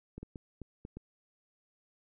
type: clicks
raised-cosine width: 3 ms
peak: -30 dBFS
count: 6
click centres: 0.18 / 0.23 / 0.358 / 0.617 / 0.851 / 0.97 s
effects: none